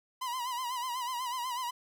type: tone with vibrato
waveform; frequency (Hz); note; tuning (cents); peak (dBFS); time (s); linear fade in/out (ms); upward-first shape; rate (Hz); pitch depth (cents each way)
45% pulse; 993; B5; +9; -33; 0.21-1.71; 10; sine; 8.1; 83
effects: none